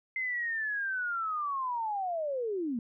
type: linear sweep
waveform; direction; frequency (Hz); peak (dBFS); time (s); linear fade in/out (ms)
sine; down; 2082 to 220; -30; 0.16-2.79; 2
effects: none